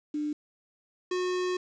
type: tone pair in turn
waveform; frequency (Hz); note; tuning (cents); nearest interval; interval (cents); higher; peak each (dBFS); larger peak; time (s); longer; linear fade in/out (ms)
sine / square; 298.4 / 363.8; D4 / F#4; +28 / -29; minor third; 343; second; -28; neither; 0.14-0.33 / 1.11-1.57; second; 5
effects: resampled to 16000 Hz + 9-bit